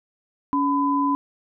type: tone pair together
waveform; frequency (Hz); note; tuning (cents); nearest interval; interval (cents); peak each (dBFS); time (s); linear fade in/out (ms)
sine; 282 / 1005; C#4 / B5; +30 / +30; octave + minor seventh; 2200; -21; 0.53-1.15; 0
effects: none